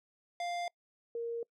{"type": "tone pair in turn", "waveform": ["square", "sine"], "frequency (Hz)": [698.5, 466.2], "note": ["F5", "A#4"], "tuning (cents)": [0, 0], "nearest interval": "perfect fifth", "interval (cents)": 700, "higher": "first", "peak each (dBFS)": [-35, -34], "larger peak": "second", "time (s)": [[0.4, 0.68], [1.15, 1.43]], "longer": "neither", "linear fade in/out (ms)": 2, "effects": ["noise-tail reverb RT60 0.1 s tail -25 dB re dry", "low-pass 6000 Hz 12 dB/octave"]}